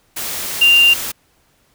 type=tone in noise; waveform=sine; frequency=2788 Hz; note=F7; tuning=4 cents flat; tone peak=-7 dBFS; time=0.61-0.94 s; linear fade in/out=10 ms; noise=white; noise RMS=-24 dBFS; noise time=0.16-1.12 s; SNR=+14 dB; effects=pink hiss -58 dBFS RMS until 1.74 s